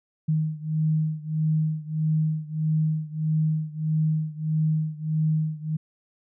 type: beating tone pair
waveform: sine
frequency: 155.56 / 157.16 Hz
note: D#3 / D#3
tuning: 0 / +18 cents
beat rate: 1.6 Hz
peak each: -24 / -26 dBFS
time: 0.28-5.77 s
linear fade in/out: 10 ms
effects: none